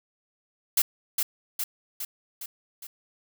blue noise with echo, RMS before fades -21 dBFS, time 0.77-0.82 s, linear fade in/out 5 ms, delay 410 ms, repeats 5, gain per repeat -4 dB, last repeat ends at 2.87 s, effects none

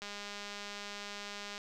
click train, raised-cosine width 0.2 ms, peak -26 dBFS, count 319, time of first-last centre 0.02-1.579 s, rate 204 Hz, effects none

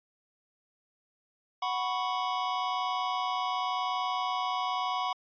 square chord, F# suspended fourth, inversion none, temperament equal, 740 / 987.8 / 1108.7 Hz, F#5 / B5 / C#6, 0 / 0 / 0 cents, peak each -34 dBFS, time 1.62-5.13 s, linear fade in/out 5 ms, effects resampled to 11025 Hz

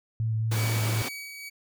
sine tone with vibrato, 111.1 Hz, A2, 17 cents sharp, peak -24 dBFS, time 0.2-1.02 s, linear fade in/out 0 ms, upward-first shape sine, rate 4.5 Hz, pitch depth 17 cents each way
pink high-pass noise, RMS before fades -33 dBFS, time 0.51-1.09 s, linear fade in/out 10 ms, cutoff 160 Hz, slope 12 dB/octave
sawtooth tone with tremolo, 2268 Hz, C#7, 39 cents sharp, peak -32 dBFS, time 0.55-1.5 s, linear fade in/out 20 ms, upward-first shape sine, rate 2.2 Hz, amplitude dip 40%
effects none

